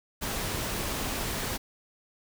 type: noise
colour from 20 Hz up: pink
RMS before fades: -32 dBFS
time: 0.21-1.58 s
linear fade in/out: 20 ms
effects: none